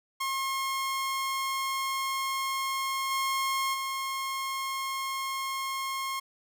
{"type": "tone with level steps", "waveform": "sawtooth", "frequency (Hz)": 1075, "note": "C6", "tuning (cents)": 47, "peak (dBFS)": [-25, -23, -27], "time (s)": [0.2, 6.2], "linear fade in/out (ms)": 10, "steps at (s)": [3.1, 3.73], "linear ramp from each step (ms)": 20, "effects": []}